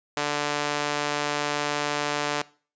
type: tone with high-pass filter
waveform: sawtooth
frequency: 146.83 Hz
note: D3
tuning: in tune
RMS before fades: -27 dBFS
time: 0.17-2.42 s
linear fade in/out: 0 ms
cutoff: 520 Hz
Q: 0.61
effects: noise-tail reverb RT60 0.4 s tail -21 dB re dry + resampled to 16000 Hz